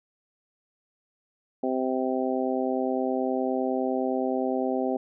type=harmonic tone; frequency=129.7 Hz; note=C3; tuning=15 cents flat; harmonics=2 / 3 / 4 / 5 / 6; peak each=-28 / -30 / -31 / -32 / -33 dBFS; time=1.63-4.97 s; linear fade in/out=5 ms; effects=none